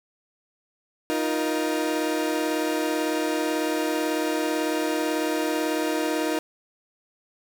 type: chord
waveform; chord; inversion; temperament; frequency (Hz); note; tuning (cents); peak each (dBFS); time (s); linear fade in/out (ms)
30% pulse; Eb suspended second; none; equal with one note detuned; 311.1 / 349.2 / 472.9; Eb4 / F4 / Bb4; 0 / 0 / +25; -23 / -27 / -27; 1.1-6.39; 0
effects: none